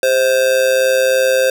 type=tone with amplitude modulation; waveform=square; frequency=523.3 Hz; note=C5; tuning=in tune; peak=-9 dBFS; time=0.03-1.5 s; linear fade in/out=2 ms; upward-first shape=sine; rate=123 Hz; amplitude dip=60%; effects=none